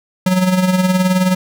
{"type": "tone with tremolo", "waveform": "square", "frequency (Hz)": 184.5, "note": "F#3", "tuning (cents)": -5, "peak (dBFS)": -10, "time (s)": [0.26, 1.35], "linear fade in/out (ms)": 5, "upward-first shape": "sine", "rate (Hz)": 19, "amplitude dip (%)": 55, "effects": []}